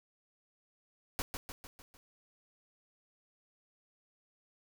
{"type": "noise with echo", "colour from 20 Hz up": "pink", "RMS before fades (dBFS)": -35, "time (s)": [1.19, 1.22], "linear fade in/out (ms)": 0, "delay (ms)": 150, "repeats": 5, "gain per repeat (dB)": -5, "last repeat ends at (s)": 1.97, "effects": []}